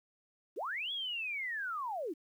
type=linear two-way sweep; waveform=sine; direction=up then down; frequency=272.6 to 3393 to 272.6 Hz; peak=-35 dBFS; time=0.56-2.14 s; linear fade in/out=20 ms; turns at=0.92 s; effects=11-bit